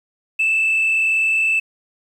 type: tone with frequency modulation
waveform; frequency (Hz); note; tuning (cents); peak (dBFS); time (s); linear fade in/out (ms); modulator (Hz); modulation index
sine; 2637; E7; 0; -13; 0.39-1.6; 10; 41.3; 0.8
effects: tanh soft clip ceiling -12 dBFS + 8-bit